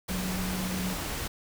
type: tone in noise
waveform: sine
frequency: 184.8 Hz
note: F#3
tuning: 2 cents flat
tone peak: -31 dBFS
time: 0.09-0.94 s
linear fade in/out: 10 ms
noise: pink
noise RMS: -34 dBFS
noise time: 0.08-1.28 s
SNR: 0 dB
effects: none